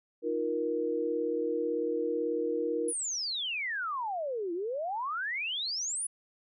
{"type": "chord", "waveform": "sine", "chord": "Eb suspended second", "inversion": "none", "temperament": "equal with one note detuned", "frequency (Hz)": [311.1, 349.2, 471.6], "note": ["Eb4", "F4", "Bb4"], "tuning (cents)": [0, 0, 20], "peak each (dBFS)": [-35, -35, -30], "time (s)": [0.22, 2.93], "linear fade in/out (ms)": 50}
{"type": "exponential two-way sweep", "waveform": "sine", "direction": "down then up", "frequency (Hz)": [10370, 330.8, 10370], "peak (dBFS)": -31, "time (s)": [2.88, 6.07], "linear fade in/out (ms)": 5, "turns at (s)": 4.53}
{"effects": []}